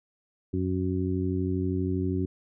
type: harmonic tone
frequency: 92.5 Hz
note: F#2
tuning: in tune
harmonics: 1 / 2 / 3 / 4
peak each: -29 / -32 / -30 / -32 dBFS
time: 0.53-2.26 s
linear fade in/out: 10 ms
effects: none